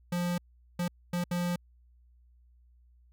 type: tone bursts at uneven times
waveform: square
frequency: 175.6 Hz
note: F3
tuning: 10 cents sharp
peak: -29 dBFS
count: 4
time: 0.12-0.38 / 0.79-0.88 / 1.13-1.24 / 1.31-1.56 s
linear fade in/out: 5 ms
effects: added 60 Hz sine -58 dBFS peak until 3.12 s